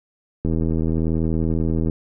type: click train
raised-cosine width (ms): 3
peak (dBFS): -10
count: 118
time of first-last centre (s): 0.45-1.898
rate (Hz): 80.8
effects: none